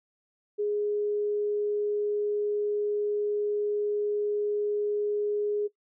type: tone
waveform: sine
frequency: 415.3 Hz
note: G#4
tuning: in tune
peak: -25 dBFS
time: 0.58-5.68 s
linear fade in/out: 20 ms
effects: noise-tail reverb RT60 0.1 s tail -19 dB re dry